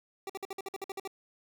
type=tone bursts; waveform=25% pulse; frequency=388.7 Hz; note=G4; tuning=15 cents flat; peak=-32 dBFS; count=11; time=0.27-1.076 s; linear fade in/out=2 ms; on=26 ms; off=52 ms; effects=none